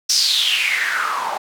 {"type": "noise with band-pass filter sweep", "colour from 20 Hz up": "white", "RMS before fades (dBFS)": -19, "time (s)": [0.09, 1.38], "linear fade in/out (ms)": 10, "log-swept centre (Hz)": [5600, 790], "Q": 6.5, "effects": []}